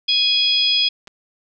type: harmonic tone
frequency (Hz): 830.6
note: G#5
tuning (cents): 0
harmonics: 3 / 4 / 5 / 6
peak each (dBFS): -25 / -16 / -28 / -20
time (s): 0.08-0.89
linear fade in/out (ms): 10
type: clicks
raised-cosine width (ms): 0.2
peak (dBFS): -22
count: 2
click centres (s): 1.073 / 1.078
effects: none